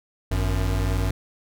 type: tone pair together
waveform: square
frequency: 50.97 / 93.7 Hz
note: G#1 / F#2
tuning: -32 / +22 cents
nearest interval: major seventh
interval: 1054 cents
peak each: -24 / -25 dBFS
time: 0.31-1.11 s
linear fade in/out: 5 ms
effects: none